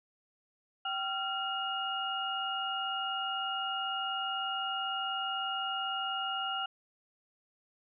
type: tone cluster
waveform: sine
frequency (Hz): 773 / 1378 / 2861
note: G5 / F6 / F7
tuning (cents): -24 / -24 / +41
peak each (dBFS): -37 / -36 / -36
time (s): 0.85-6.66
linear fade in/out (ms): 5
effects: none